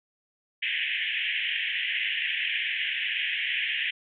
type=band-pass noise; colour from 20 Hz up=white; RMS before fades=-29 dBFS; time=0.62-3.91 s; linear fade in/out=10 ms; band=1700 to 3200 Hz; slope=96 dB/octave; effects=none